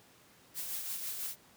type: noise with tremolo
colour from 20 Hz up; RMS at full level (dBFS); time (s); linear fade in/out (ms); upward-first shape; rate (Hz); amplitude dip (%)
blue; -37; 0.54-1.36; 50; triangle; 6; 45
effects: pink hiss -61 dBFS RMS until 1.56 s + high-pass 100 Hz 12 dB/octave